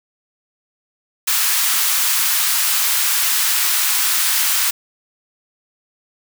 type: high-pass noise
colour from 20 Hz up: white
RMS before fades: -17 dBFS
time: 1.27-4.71 s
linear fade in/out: 10 ms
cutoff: 980 Hz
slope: 24 dB/octave
effects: none